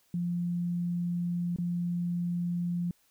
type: tone with dropouts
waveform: sine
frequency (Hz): 174.2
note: F3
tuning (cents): -4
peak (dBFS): -28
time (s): 0.14-2.91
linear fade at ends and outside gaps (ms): 2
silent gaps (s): 1.562-1.585
effects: white hiss -68 dBFS RMS until 3.1 s